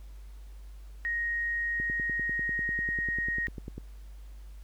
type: tone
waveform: sine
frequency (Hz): 1873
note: A#6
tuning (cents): +8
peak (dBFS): -28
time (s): 1.05-3.47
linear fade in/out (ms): 0
type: click train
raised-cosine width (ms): 3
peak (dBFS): -26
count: 21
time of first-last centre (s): 1.8-3.78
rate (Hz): 10.1
effects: added 50 Hz sine -43 dBFS peak until 4.63 s + pink hiss -63 dBFS RMS until 4.63 s